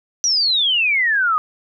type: exponential sweep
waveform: sine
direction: down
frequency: 5920 to 1215 Hz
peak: -14 dBFS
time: 0.24-1.38 s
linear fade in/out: 0 ms
effects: none